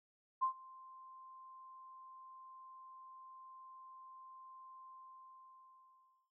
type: tone with ADSR envelope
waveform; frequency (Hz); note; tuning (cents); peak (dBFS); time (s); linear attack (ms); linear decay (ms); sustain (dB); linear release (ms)
sine; 1046.5; C6; 0; -29; 0.41-6.31; 22; 96; -24; 1400
effects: none